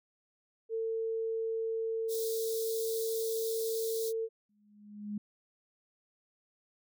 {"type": "tone", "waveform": "sine", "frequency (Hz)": 450, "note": "A4", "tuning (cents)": 39, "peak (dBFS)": -31, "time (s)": [0.69, 4.29], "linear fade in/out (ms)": 50}
{"type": "high-pass noise", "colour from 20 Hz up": "white", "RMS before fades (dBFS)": -41, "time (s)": [2.08, 4.13], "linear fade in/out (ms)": 50, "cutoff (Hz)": 3500, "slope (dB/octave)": 96}
{"type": "tone with exponential growth", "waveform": "sine", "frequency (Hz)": 207.7, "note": "G#3", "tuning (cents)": 0, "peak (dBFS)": -32, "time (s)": [4.49, 5.18], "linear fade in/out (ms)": 5, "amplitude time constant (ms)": 150}
{"effects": []}